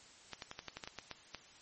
clicks, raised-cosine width 0.2 ms, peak -25 dBFS, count 11, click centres 0.333 / 0.422 / 0.514 / 0.591 / 0.683 / 0.77 / 0.838 / 0.875 / 0.987 / 1.113 / 1.347 s, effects white hiss -59 dBFS RMS until 1.61 s + MP3 32 kbps

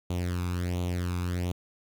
sawtooth tone with flanger, 88.8 Hz, F2, 29 cents sharp, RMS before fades -30 dBFS, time 0.1-1.52 s, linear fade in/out 5 ms, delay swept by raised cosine 0.29 to 0.82 ms, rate 1.4 Hz, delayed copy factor +0.75, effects 11-bit

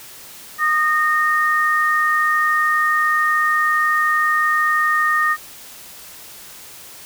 sine tone pair together, 1230.1 / 1843 Hz, D#6 / A#6, -20 / -20 cents, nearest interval perfect fifth, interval 700 cents, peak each -17 dBFS, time 0.58-5.37 s, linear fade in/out 50 ms, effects white hiss -39 dBFS RMS until 7.05 s

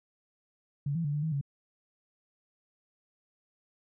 sine tone with pitch steps, 142.4 / 166.9 / 145.1 / 148 / 159 / 140.4 Hz, C#3 / E3 / D3 / D3 / D#3 / C#3, +47 / +22 / -21 / +14 / +38 / +22 cents, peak -28 dBFS, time 0.86-1.412 s, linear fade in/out 5 ms, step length 92 ms, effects none

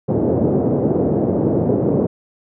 white band-pass noise, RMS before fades -17 dBFS, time 0.08-2.07 s, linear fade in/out 10 ms, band 100 to 490 Hz, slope 24 dB/octave, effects none

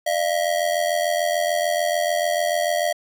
square ring-modulated tone, 646 Hz, E5, 35 cents flat, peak -17 dBFS, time 0.06-2.93 s, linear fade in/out 10 ms, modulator 43.4 Hz, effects 8-bit

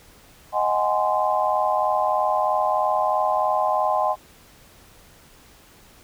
sine chord, Ab dominant seventh, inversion second, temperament just, 623 / 747.5 / 830.6 / 1038.3 Hz, Eb5 / Gb5 / Ab5 / C6, +2 / +17 / 0 / -14 cents, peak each -24 dBFS, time 0.52-4.16 s, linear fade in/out 50 ms, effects pink hiss -51 dBFS RMS until 6.03 s

